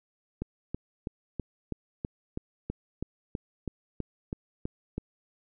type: click train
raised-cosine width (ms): 3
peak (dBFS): -19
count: 15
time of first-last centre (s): 0.42-4.98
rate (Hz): 3.07
effects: none